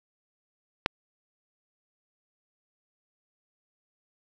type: click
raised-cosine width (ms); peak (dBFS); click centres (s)
0.3; -6; 0.861
effects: none